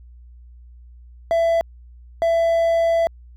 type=tone pair in turn; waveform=triangle; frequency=667 / 667 Hz; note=E5 / E5; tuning=+20 / +20 cents; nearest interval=unison; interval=0 cents; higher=neither; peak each=-13 dBFS; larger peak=neither; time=1.31-1.61 / 2.22-3.07 s; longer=second; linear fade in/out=0 ms; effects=added 60 Hz sine -41 dBFS peak until 3.36 s

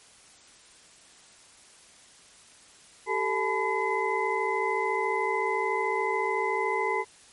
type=tone cluster; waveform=sine; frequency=389.1 / 442.9 / 859 / 1002 / 2044 Hz; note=G4 / A4 / A5 / B5 / C7; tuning=-13 / +11 / -42 / +25 / -41 cents; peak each=-31 dBFS; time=3.06-7.05 s; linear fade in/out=50 ms; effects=white hiss -54 dBFS RMS until 7.32 s + MP3 48 kbps

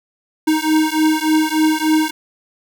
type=beating tone pair; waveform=square; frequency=310.8 / 314.2 Hz; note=D#4 / D#4; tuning=-2 / +17 cents; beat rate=3.4 Hz; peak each=-17 dBFS; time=0.47-2.11 s; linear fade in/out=10 ms; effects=none

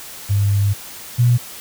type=tone pair in turn; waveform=sine; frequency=100.9 / 121.25 Hz; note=G#2 / B2; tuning=-49 / -31 cents; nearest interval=minor third; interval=318 cents; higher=second; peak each=-13 / -10 dBFS; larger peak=second; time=0.29-0.74 / 1.18-1.38 s; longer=first; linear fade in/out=20 ms; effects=white hiss -35 dBFS RMS until 1.6 s

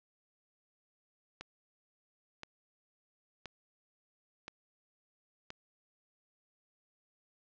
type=click train; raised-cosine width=0.2 ms; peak=-25 dBFS; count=5; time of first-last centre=1.41-5.504 s; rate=0.977 Hz; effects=low-pass 5000 Hz 12 dB/octave

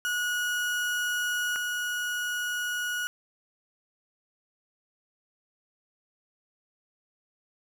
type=tone pair in turn; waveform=35% pulse; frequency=1456 / 1456 Hz; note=F#6 / F#6; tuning=-28 / -28 cents; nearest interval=unison; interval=0 cents; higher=neither; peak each=-25 / -27 dBFS; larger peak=first; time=0.05-1.56 / 1.56-3.07 s; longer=neither; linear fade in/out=0 ms; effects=none

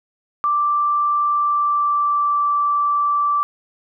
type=tone with pitch glide; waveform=sine; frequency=1174.7 to 1165.2 Hz; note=D6 to D6; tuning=0 to -14 cents; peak=-15 dBFS; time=0.44-3.43 s; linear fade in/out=0 ms; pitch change=-14 cents; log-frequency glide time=1.29-2.5 s; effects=none

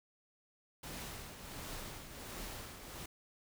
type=noise with tremolo; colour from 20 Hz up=pink; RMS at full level=-44 dBFS; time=0.83-3.06 s; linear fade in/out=5 ms; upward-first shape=triangle; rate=1.4 Hz; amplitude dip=60%; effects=none

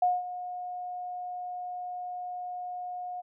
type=tone with ADSR envelope; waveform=sine; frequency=721 Hz; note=F#5; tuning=45 cents flat; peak=-20 dBFS; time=0.02-3.22 s; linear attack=5 ms; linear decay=200 ms; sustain=-14 dB; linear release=23 ms; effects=none

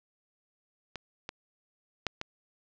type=clicks; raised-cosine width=0.2 ms; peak=-20 / -19 / -11 / -17 dBFS; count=4; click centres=0.957 / 1.291 / 2.067 / 2.214 s; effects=low-pass 5000 Hz 12 dB/octave

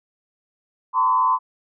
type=tone with frequency modulation; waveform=sine; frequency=1020 Hz; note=C6; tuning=44 cents flat; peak=-15 dBFS; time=0.93-1.39 s; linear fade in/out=50 ms; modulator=103 Hz; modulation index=0.85; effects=none

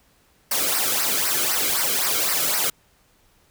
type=noise with flanger; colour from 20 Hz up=white; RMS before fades=-22 dBFS; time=0.51-2.7 s; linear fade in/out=5 ms; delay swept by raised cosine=0.28 to 1.14 ms; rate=3.9 Hz; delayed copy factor=-0.75; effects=pink hiss -60 dBFS RMS until 3.5 s

